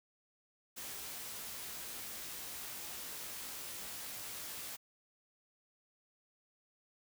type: noise with comb filter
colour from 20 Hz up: white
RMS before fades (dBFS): -45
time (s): 0.76-4.77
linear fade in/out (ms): 20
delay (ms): 18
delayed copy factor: +0.6
effects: none